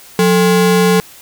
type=ring-modulated tone; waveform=square; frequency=310 Hz; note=D#4; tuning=6 cents flat; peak=-6 dBFS; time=0.19-1 s; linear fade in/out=0 ms; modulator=130 Hz; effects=white hiss -39 dBFS RMS until 1.21 s